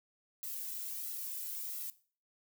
violet noise with flanger, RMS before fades -41 dBFS, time 0.43-1.9 s, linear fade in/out 0 ms, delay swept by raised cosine 1.5 to 2.03 ms, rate 1.5 Hz, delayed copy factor +0.55, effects noise-tail reverb RT60 0.4 s tail -17 dB re dry

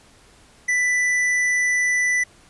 sine tone with hard clipping, 1984 Hz, B6, 7 cents sharp, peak -19 dBFS, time 0.68-2.24 s, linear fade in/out 10 ms, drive 9 dB, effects pink hiss -52 dBFS RMS until 2.49 s + resampled to 24000 Hz

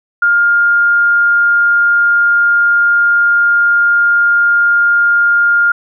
sine tone, 1409 Hz, F6, 15 cents sharp, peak -7 dBFS, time 0.22-5.72 s, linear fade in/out 5 ms, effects none

